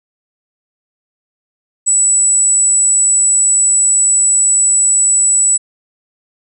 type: tone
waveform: sine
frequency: 7902 Hz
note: B8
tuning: in tune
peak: -8 dBFS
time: 1.86-5.58 s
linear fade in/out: 20 ms
effects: none